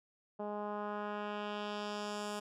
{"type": "tone with low-pass filter sweep", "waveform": "10% pulse", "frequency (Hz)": 207.7, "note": "G#3", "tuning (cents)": 0, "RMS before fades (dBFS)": -40, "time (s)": [0.39, 2.4], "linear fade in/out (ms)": 10, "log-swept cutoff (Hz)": [720, 9600], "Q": 1.3, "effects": []}